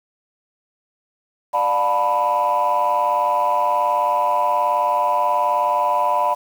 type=chord; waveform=sine; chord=B half-diminished seventh; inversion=first; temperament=just; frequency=592.7 / 711.2 / 889 / 987.8 Hz; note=D5 / F5 / A5 / B5; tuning=+16 / +31 / +18 / 0 cents; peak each=-22 / -22 / -22 / -17 dBFS; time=1.53-6.35 s; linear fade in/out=20 ms; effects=tanh soft clip ceiling -10 dBFS + 7-bit